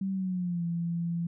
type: tone with pitch glide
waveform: sine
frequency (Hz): 192.8 to 169.79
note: G3 to F3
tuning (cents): -28 to -49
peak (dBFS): -28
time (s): 0.01-1.27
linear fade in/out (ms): 5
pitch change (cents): -221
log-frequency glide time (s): 0.12-0.64
effects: none